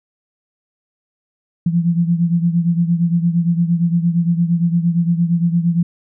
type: beating tone pair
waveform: sine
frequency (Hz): 168.8 / 177.5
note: E3 / F3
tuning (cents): +41 / +28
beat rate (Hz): 8.7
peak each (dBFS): -14 / -19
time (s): 1.66-5.83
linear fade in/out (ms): 5
effects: none